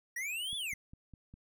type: linear two-way sweep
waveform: square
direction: up then down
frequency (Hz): 1862 to 3509 to 2013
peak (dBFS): -36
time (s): 0.16-0.74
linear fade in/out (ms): 5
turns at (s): 0.56
type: click train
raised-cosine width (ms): 5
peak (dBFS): -39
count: 5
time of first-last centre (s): 0.53-1.34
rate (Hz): 4.94
effects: none